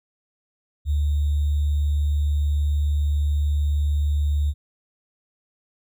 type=tone with sample-and-hold; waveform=sine; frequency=73.42 Hz; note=D2; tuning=in tune; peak=-18 dBFS; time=0.85-4.54 s; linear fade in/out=50 ms; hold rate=3675 Hz; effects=none